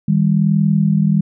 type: tone pair together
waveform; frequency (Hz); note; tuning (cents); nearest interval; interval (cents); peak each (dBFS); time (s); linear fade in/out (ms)
sine; 158.3 / 199.45; D#3 / G3; +30 / +30; major third; 400; -14; 0.08-1.21; 5
effects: none